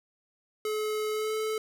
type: tone with pitch glide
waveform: square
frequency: 428.6 to 434.8 Hz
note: A4 to A4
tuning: -45 to -21 cents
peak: -29 dBFS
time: 0.65-1.58 s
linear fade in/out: 2 ms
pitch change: +24 cents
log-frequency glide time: 1.11-1.34 s
effects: none